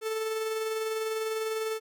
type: tone with tremolo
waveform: 45% pulse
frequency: 440 Hz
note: A4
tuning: in tune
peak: -28 dBFS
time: 0.01-1.8 s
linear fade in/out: 50 ms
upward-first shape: sine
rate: 20 Hz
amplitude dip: 30%
effects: none